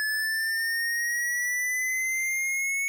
square exponential sweep, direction up, 1717 to 2217 Hz, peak -26 dBFS, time 0-2.88 s, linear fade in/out 0 ms, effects none

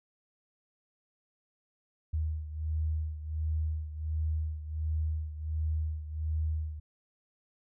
sine beating tone pair, 77.78 / 79.18 Hz, D#2 / D#2, 0 / +31 cents, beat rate 1.4 Hz, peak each -31 / -36 dBFS, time 2.13-6.8 s, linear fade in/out 10 ms, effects none

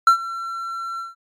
triangle tone with ADSR envelope, 1354 Hz, E6, 46 cents sharp, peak -5 dBFS, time 0.07-1.15 s, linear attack 3 ms, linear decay 96 ms, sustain -19 dB, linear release 160 ms, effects MP3 64 kbps

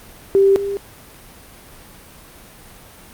sine tone pair in turn, 392 / 398.6 Hz, G4 / G4, 0 / +29 cents, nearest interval unison, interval 29 cents, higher second, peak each -9 / -20 dBFS, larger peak first, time 0.35-0.56 / 0.56-0.77 s, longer neither, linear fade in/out 0 ms, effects pink hiss -42 dBFS RMS until 3.13 s + Opus 32 kbps

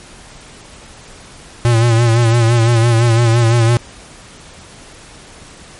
square tone with vibrato, 116.54 Hz, A#2, in tune, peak -9 dBFS, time 1.65-3.77 s, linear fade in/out 0 ms, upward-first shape sine, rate 5.9 Hz, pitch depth 57 cents each way, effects pink hiss -38 dBFS RMS until 5.79 s + MP3 48 kbps

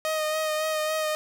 sawtooth tone with vibrato, 622 Hz, D#5, 1 cent flat, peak -21 dBFS, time 0.05-1.15 s, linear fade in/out 0 ms, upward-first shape sine, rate 3.6 Hz, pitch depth 22 cents each way, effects none

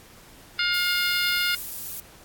harmonic tone, 710 Hz, F5, 28 cents sharp, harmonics 2 / 3 / 4 / 5 / 6 / 7, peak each -26 / -28 / -29 / -30 / -31 / -31 dBFS, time 0.59-1.55 s, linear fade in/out 2 ms
violet noise, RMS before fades -33 dBFS, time 0.74-2 s, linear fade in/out 2 ms
effects pink hiss -50 dBFS RMS until 2.24 s + AAC 64 kbps

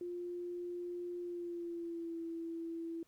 sine tone with pitch glide, 351.7 to 332 Hz, F4 to E4, +12 to +12 cents, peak -39 dBFS, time 0.01-3.03 s, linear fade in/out 2 ms, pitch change -100 cents, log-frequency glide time 1.2-2.19 s, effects pink hiss -73 dBFS RMS until 3.07 s

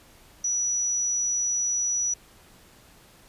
sine tone, 5880 Hz, F#8, 12 cents flat, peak -23 dBFS, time 0.44-2.14 s, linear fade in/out 5 ms, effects pink hiss -54 dBFS RMS until 3.28 s + resampled to 32000 Hz

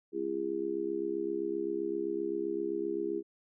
harmonic tone, 67.7 Hz, C#2, 40 cents flat, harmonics 3 / 4 / 5 / 6, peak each -46 / -43 / -34 / -34 dBFS, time 0.12-3.23 s, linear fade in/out 50 ms, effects none

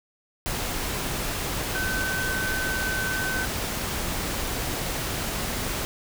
sine tone in noise, 1527 Hz, G6, 46 cents flat, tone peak -27 dBFS, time 1.75-3.45 s, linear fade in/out 0 ms, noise pink, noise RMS -29 dBFS, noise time 0.46-5.85 s, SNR -1 dB, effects none

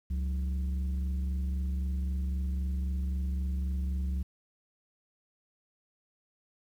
sine tone pair together, 68.9 / 182.88 Hz, C#2 / F#3, -10 / -20 cents, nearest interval octave + perfect fourth, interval 1690 cents, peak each -27 / -37 dBFS, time 0.1-4.23 s, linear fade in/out 10 ms, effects tanh soft clip ceiling -26 dBFS + 10-bit

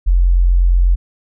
sine tone, 44.17 Hz, F1, 20 cents sharp, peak -8 dBFS, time 0.06-0.96 s, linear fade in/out 20 ms, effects none

